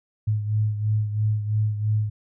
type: beating tone pair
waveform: sine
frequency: 106.3 / 109.3 Hz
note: G#2 / A2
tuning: +41 / -11 cents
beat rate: 3 Hz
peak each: -21 / -28 dBFS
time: 0.27-2.1 s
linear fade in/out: 10 ms
effects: none